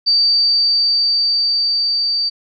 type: tone with level ramp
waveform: sine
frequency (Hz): 4627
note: D8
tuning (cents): -27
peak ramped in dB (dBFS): -10 to -15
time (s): 0.06-2.3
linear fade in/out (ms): 20
effects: none